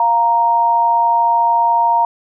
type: tone pair together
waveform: sine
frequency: 698.4 / 932.3 Hz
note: F5 / A#5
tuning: 0 / 0 cents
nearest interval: perfect fourth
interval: 500 cents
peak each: -18 / -11 dBFS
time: 0-2.05 s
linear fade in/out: 2 ms
effects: none